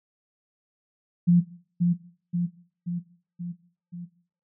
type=tone with echo; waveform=sine; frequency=174.61 Hz; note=F3; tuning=in tune; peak=-14 dBFS; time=1.27-1.41 s; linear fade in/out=20 ms; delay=530 ms; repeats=5; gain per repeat=-4 dB; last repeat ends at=4.06 s; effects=noise-tail reverb RT60 0.5 s tail -17 dB re dry